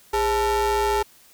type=ring-modulated tone; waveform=square; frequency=233.1 Hz; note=A#3; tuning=in tune; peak=-17 dBFS; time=0.13-1.03 s; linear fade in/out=10 ms; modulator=642 Hz; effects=white hiss -53 dBFS RMS until 1.33 s